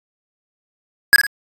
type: tone with echo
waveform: square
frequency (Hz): 1661.2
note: G#6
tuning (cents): 0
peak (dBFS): -5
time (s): 1.13-1.16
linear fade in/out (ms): 0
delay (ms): 53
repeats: 2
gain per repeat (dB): -8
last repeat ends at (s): 1.266
effects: AAC 64 kbps